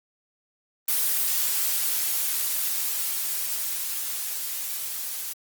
blue noise with level ramp, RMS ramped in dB -23 to -32 dBFS, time 0.88-5.33 s, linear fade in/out 5 ms, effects Opus 24 kbps

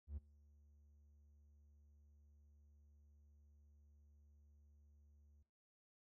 triangle tone with ADSR envelope, 72.9 Hz, D2, 12 cents flat, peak -40 dBFS, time 0.07-5.43 s, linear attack 100 ms, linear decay 18 ms, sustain -24 dB, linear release 8 ms, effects noise-tail reverb RT60 0.5 s tail -22 dB re dry

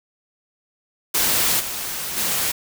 white noise with level steps, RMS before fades -19 / -28 / -22 dBFS, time 1.14-2.52 s, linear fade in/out 10 ms, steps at 1.59 / 2.16 s, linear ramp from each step 20 ms, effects none

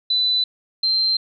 sine tone pair in turn, 3995 / 4136 Hz, B7 / C8, +19 / -21 cents, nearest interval minor second, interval 60 cents, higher second, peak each -16 dBFS, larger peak neither, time 0.1-0.44 / 0.83-1.17 s, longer neither, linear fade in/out 5 ms, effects none

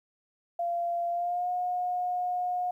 sine tone with pitch glide, 690 to 720.5 Hz, F5 to F#5, -21 to -46 cents, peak -27 dBFS, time 0.59-2.71 s, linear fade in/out 5 ms, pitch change +75 cents, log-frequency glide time 1.1-1.5 s, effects 11-bit

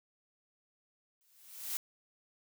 blue noise with exponential growth, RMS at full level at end -34 dBFS, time 1.21-1.77 s, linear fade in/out 0 ms, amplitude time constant 120 ms, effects none

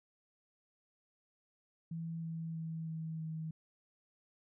sine tone with pitch steps, 164.81 / 163.39 / 161.98 / 160.58 / 159.2 Hz, E3 / E3 / E3 / E3 / D#3, 0 / -15 / -30 / -45 / +40 cents, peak -38 dBFS, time 1.91-3.51 s, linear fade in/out 5 ms, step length 320 ms, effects none

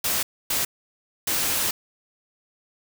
white noise bursts at uneven times, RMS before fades -24 dBFS, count 3, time 0.04-0.23 / 0.5-0.65 / 1.27-1.71 s, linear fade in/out 5 ms, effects none

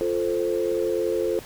sine chord, F major, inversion none, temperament equal, 349.2 / 440 / 523.3 Hz, F4 / A4 / C5, 0 / 0 / 0 cents, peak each -26 / -25 / -27 dBFS, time 0.01-1.39 s, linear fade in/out 0 ms, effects pink hiss -43 dBFS RMS until 1.45 s

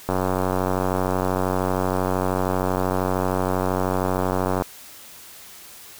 click train, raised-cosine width 1 ms, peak -8 dBFS, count 422, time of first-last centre 0.09-4.622 s, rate 92.9 Hz, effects white hiss -43 dBFS RMS until 5.99 s

